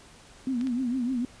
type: tone with vibrato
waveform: sine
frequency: 250 Hz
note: B3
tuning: 21 cents sharp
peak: -25 dBFS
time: 0.47-1.25 s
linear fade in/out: 2 ms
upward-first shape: triangle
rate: 6.6 Hz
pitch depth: 140 cents each way
type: clicks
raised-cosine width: 0.2 ms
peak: -25 dBFS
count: 2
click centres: 0.612 / 0.671 s
effects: pink hiss -52 dBFS RMS until 1.4 s + resampled to 22050 Hz